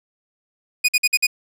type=tone bursts; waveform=sawtooth; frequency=2472 Hz; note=D#7; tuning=12 cents flat; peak=-10 dBFS; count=5; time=0.84-1.269 s; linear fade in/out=10 ms; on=45 ms; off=51 ms; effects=resampled to 32000 Hz + 8-bit